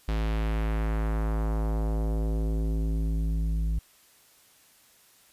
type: tone with low-pass filter sweep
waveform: square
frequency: 54.2 Hz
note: A1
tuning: 25 cents flat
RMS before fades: -27 dBFS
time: 0.08-3.79 s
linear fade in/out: 5 ms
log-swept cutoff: 4100 to 130 Hz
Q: 1.1
effects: white hiss -59 dBFS RMS until 5.32 s + resampled to 32000 Hz